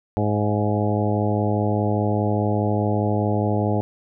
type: harmonic tone with a mistuned harmonic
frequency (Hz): 104.9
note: G#2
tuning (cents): +18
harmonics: 1 / 2 / 3 / 4 / 5 / 6 / 7 / 8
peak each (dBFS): -22 / -25 / -27 / -28 / -29 / -30 / -30 / -31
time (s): 0.17-3.81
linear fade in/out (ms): 0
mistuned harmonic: 7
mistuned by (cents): -30
effects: none